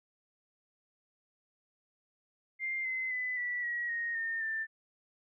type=tone with pitch steps; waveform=sine; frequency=2102 / 2053 / 2005 / 1957.8 / 1912 / 1867.3 / 1823.6 / 1780.9 Hz; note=C7 / C7 / B6 / B6 / A#6 / A#6 / A#6 / A6; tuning=+7 / -33 / +26 / -16 / +43 / +2 / -39 / +20 cents; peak=-32 dBFS; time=2.59-4.67 s; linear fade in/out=50 ms; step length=260 ms; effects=none